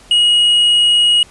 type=tone with tanh clipping; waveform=sine; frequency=2894 Hz; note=F#7; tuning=39 cents flat; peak=-9 dBFS; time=0.11-1.23 s; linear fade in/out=2 ms; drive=4 dB; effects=pink hiss -43 dBFS RMS until 1.3 s + resampled to 24000 Hz